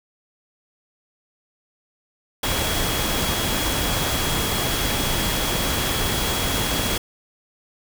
sine tone in noise, 3322 Hz, G#7, in tune, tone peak -30 dBFS, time 2.43-6.98 s, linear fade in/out 5 ms, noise pink, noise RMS -23 dBFS, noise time 2.43-6.98 s, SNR -10 dB, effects none

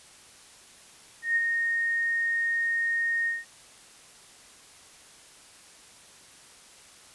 sine tone with ADSR envelope, 1851 Hz, A#6, 13 cents flat, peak -20 dBFS, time 1.22-3.45 s, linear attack 140 ms, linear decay 32 ms, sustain -4 dB, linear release 180 ms, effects white hiss -52 dBFS RMS until 7.14 s + resampled to 24000 Hz

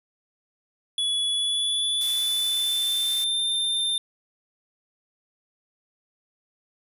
square tone with pitch glide, 3400 to 3592 Hz, G#7 to A7, +40 to +35 cents, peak -23 dBFS, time 0.98-3.98 s, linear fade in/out 2 ms, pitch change +95 cents, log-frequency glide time 1.28-3.41 s
blue noise, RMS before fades -33 dBFS, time 2.01-3.24 s, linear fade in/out 0 ms
effects resampled to 32000 Hz

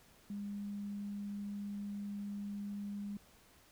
sine tone, 203.1 Hz, G#3, 38 cents flat, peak -39 dBFS, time 0.3-3.17 s, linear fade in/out 2 ms, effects pink hiss -64 dBFS RMS until 3.71 s

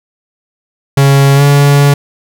45% pulse tone with pitch glide, 138.59 to 142.4 Hz, C#3 to C#3, 0 to +47 cents, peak -4 dBFS, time 0.97-1.94 s, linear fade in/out 5 ms, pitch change +47 cents, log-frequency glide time 1.35-1.42 s, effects none

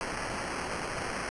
white noise with sample-and-hold, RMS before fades -35 dBFS, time 0.01-1.29 s, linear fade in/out 0 ms, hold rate 3675 Hz, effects resampled to 24000 Hz

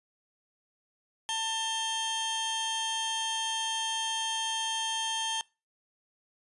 sawtooth tone pair together, 893 / 3182 Hz, A5 / G7, +25 / +25 cents, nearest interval octave + minor seventh, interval 2200 cents, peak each -30 / -28 dBFS, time 1.29-5.41 s, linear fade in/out 0 ms, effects noise-tail reverb RT60 0.3 s tail -24 dB re dry + resampled to 24000 Hz

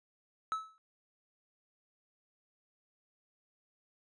triangle tone with exponential decay, 1300 Hz, E6, 24 cents flat, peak -27 dBFS, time 0.52-0.78 s, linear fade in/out 0 ms, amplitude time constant 55 ms, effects resampled to 22050 Hz

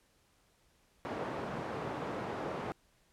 white band-pass noise, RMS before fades -39 dBFS, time 1.05-2.72 s, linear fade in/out 0 ms, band 110 to 820 Hz, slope 12 dB/octave, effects pink hiss -70 dBFS RMS until 3.12 s + low-pass 12000 Hz 12 dB/octave

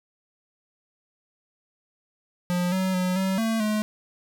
square tone with pitch steps, 177.8 / 187.8 / 182.8 / 190.3 / 224.6 / 213.3 Hz, F3 / F#3 / F#3 / F#3 / A3 / G#3, +31 / +26 / -21 / +49 / +36 / +46 cents, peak -23 dBFS, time 2.5-3.82 s, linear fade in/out 0 ms, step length 220 ms, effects none

